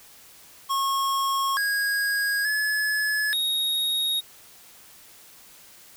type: tone with pitch steps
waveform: square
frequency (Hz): 1090 / 1643 / 1709 / 3753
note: C#6 / G#6 / G#6 / A#7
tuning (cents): -29 / -19 / +49 / +11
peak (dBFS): -23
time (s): 0.69-4.21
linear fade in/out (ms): 20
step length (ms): 880
effects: white hiss -50 dBFS RMS until 5.96 s